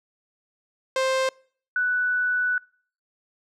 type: tone pair in turn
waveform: sawtooth / sine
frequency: 525 / 1484.9 Hz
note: C5 / F#6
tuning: +6 / +6 cents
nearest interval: octave + tritone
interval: 1800 cents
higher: second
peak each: -17 / -20 dBFS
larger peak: first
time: 0.96-1.29 / 1.76-2.58 s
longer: second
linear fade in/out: 2 ms
effects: noise-tail reverb RT60 0.5 s tail -26 dB re dry + low-pass 7000 Hz 12 dB/octave